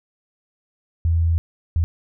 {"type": "tone bursts at uneven times", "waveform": "sine", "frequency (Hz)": 83, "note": "E2", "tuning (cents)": 12, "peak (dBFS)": -15, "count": 2, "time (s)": [[1.05, 1.38], [1.76, 1.84]], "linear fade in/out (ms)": 0, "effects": []}